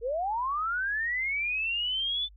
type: linear sweep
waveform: sine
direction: up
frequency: 440 to 3527 Hz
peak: -27 dBFS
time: 0.01-2.29 s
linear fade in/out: 50 ms
effects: added 50 Hz sine -50 dBFS peak until 2.36 s